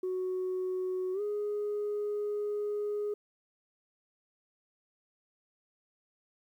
sine tone with pitch glide, 370 to 415.3 Hz, F#4 to G#4, 0 to 0 cents, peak -29 dBFS, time 0.03-3.14 s, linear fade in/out 5 ms, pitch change +200 cents, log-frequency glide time 1.13-1.21 s, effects tanh soft clip ceiling -28 dBFS + 11-bit

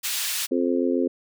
pink high-pass noise, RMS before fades -27 dBFS, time 0.03-0.47 s, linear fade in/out 20 ms, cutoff 2700 Hz, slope 12 dB/octave
harmonic tone, 87.31 Hz, F2, in tune, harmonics 3 / 4 / 5 / 6, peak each -23 / -25 / -27 / -29 dBFS, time 0.51-1.08 s, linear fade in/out 10 ms
effects none

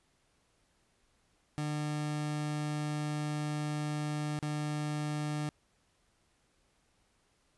30% pulse tone with dropouts, 150 Hz, D3, 37 cents sharp, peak -30 dBFS, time 1.58-5.49 s, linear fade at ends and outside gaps 0 ms, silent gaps 4.389-4.427 s, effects pink hiss -72 dBFS RMS until 7.57 s + resampled to 24000 Hz

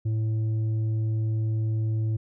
sine tone with tanh clipping, 110 Hz, A2, in tune, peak -24 dBFS, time 0.05-2.17 s, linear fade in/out 10 ms, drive 5 dB, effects none

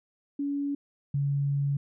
sine tone pair in turn, 283.5 / 141.1 Hz, C#4 / C#3, +39 / +31 cents, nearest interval octave, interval 1208 cents, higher first, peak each -27 / -24 dBFS, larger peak second, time 0.39-0.75 / 1.14-1.77 s, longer second, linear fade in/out 5 ms, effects none

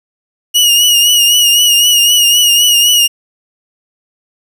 sawtooth tone with vibrato, 2884 Hz, F#7, 45 cents flat, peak -3 dBFS, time 0.54-3.08 s, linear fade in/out 20 ms, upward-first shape triangle, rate 3.9 Hz, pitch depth 57 cents each way, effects none

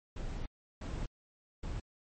brown noise bursts at uneven times, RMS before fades -38 dBFS, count 3, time 0.16-0.46 / 0.81-1.06 / 1.63-1.8 s, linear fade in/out 5 ms, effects MP3 32 kbps

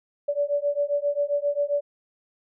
sine beating tone pair, 573 / 580.5 Hz, D5 / D5, -43 / -20 cents, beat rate 7.5 Hz, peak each -25 dBFS, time 0.28-1.81 s, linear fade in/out 10 ms, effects none

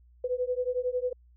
sine beating tone pair, 493.9 / 504.9 Hz, B4 / B4, 0 / +38 cents, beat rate 11 Hz, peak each -30 dBFS, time 0.24-1.13 s, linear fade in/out 5 ms, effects added 60 Hz sine -55 dBFS peak until 1.36 s

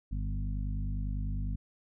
harmonic tone with a mistuned harmonic, 50 Hz, G1, 35 cents sharp, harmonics 1 / 2 / 3 / 4 / 5, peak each -32 / -38 / -42 / -44 / -46 dBFS, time 0.11-1.56 s, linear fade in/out 10 ms, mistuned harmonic 3, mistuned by +23 cents, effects none

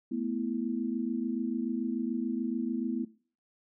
sine chord, A suspended second, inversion none, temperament equal, 220 / 246.9 / 329.6 Hz, A3 / B3 / E4, 0 / 0 / 0 cents, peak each -35 / -32 / -36 dBFS, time 0.11-3.05 s, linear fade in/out 10 ms, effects noise-tail reverb RT60 0.4 s tail -19 dB re dry

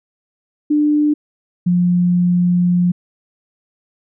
sine tone pair in turn, 297.9 / 177.13 Hz, D4 / F3, +25 / +25 cents, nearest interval major sixth, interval 900 cents, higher first, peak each -11 dBFS, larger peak neither, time 0.7-1.14 / 1.66-2.92 s, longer second, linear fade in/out 10 ms, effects none

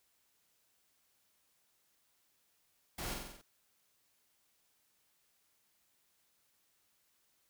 pink noise with echo, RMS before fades -42 dBFS, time 2.98-3.14 s, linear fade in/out 5 ms, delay 46 ms, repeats 6, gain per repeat -3 dB, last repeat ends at 3.416 s, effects white hiss -75 dBFS RMS until 7.49 s

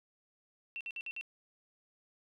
sine tone bursts, 2700 Hz, E7, 41 cents sharp, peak -38 dBFS, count 5, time 0.76-1.211 s, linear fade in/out 0 ms, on 47 ms, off 54 ms, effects none

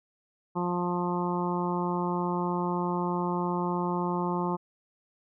harmonic tone, 176.8 Hz, F3, 22 cents sharp, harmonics 1 / 2 / 3 / 4 / 5 / 6 / 7, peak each -30 / -32 / -40 / -40 / -33 / -35 / -42 dBFS, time 0.55-4.57 s, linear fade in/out 20 ms, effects none

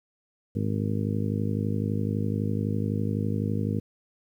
harmonic tone, 51.91 Hz, G#1, in tune, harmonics 2 / 3 / 4 / 5 / 6 / 7 / 8 / 9, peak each -28 / -33 / -30 / -33 / -40 / -40 / -41 / -38 dBFS, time 0.55-3.8 s, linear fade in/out 10 ms, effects 10-bit

